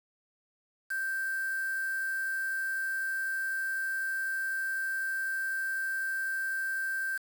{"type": "tone with quantisation", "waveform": "sine", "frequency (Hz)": 1568, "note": "G6", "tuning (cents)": 0, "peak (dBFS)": -30, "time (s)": [0.9, 7.18], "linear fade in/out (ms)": 10, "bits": 7, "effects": []}